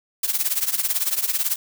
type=noise with tremolo; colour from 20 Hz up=blue; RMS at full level=-19 dBFS; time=0.23-1.56 s; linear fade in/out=5 ms; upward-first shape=triangle; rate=18 Hz; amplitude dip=90%; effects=none